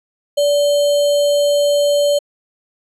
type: tone with sample-and-hold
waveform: sine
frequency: 578 Hz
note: D5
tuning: 28 cents flat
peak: -11 dBFS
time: 0.37-2.19 s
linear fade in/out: 10 ms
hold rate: 3675 Hz
effects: low-pass 11000 Hz 12 dB/octave